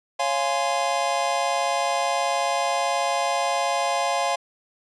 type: chord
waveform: square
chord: Db major seventh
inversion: none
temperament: just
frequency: 554.4 / 693 / 831.5 / 1039.4 Hz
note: Db5 / F5 / Ab5 / C6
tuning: 0 / -14 / +2 / -12 cents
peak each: -29 / -26 / -28 / -29 dBFS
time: 0.19-4.36 s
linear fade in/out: 10 ms
effects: resampled to 22050 Hz

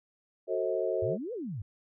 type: chord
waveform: sine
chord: F# diminished seventh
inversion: none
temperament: just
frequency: 370 / 444 / 532.8 / 639.4 Hz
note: F#4 / A4 / C5 / Eb5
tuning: 0 / +16 / +31 / +47 cents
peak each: -33 dBFS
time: 0.47-1.18 s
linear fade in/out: 50 ms
type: exponential two-way sweep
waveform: sine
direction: up then down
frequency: 91 to 520 to 91 Hz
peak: -34 dBFS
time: 1.02-1.62 s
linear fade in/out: 5 ms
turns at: 1.33 s
effects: none

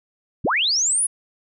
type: linear sweep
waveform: sine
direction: up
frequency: 39.13 to 10510 Hz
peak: -17 dBFS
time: 0.44-1.07 s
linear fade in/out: 10 ms
effects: none

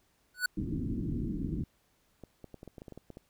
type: tone with exponential growth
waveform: square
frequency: 1480 Hz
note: F#6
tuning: in tune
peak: -24 dBFS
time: 0.34-0.46 s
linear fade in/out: 5 ms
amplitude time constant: 25 ms
type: low-pass noise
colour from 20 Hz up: white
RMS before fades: -34 dBFS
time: 0.57-1.64 s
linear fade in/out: 5 ms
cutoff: 320 Hz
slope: 48 dB/octave
type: clicks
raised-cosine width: 2 ms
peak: -32 dBFS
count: 12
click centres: 2.237 / 2.443 / 2.543 / 2.631 / 2.677 / 2.782 / 2.819 / 2.882 / 2.923 / 2.976 / 3.103 / 3.171 s
effects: pink hiss -71 dBFS RMS until 3.29 s

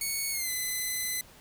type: tone with pitch glide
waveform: 5% pulse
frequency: 2217 to 2021 Hz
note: C#7 to B6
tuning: 0 to +39 cents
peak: -20 dBFS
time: 0.01-1.21 s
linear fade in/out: 2 ms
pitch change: -161 cents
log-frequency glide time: 0.31-0.5 s
effects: pink hiss -54 dBFS RMS until 1.4 s

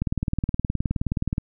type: click train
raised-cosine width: 5 ms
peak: -11 dBFS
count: 27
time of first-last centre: 0.02-1.381 s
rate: 19.1 Hz
effects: none

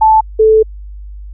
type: tone pair in turn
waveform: sine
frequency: 875 / 437.5 Hz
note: A5 / A4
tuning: -10 / -10 cents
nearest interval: octave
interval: 1200 cents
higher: first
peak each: -4 dBFS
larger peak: neither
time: 0.01-0.21 / 0.39-0.63 s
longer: second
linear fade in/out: 10 ms
effects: added 50 Hz sine -26 dBFS peak until 1.33 s

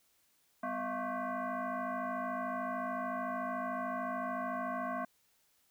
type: tone with frequency modulation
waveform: sine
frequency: 196.2 Hz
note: G3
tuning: 2 cents sharp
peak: -34 dBFS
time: 0.63-5.05 s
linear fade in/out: 5 ms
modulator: 446 Hz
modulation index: 2.8
effects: white hiss -72 dBFS RMS until 5.7 s

